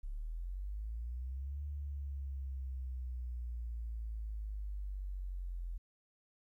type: linear two-way sweep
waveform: sine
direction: up then down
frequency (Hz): 33.67 to 72.8 to 42.31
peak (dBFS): -38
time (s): 0.03-5.78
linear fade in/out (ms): 10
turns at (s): 1.64
effects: 13-bit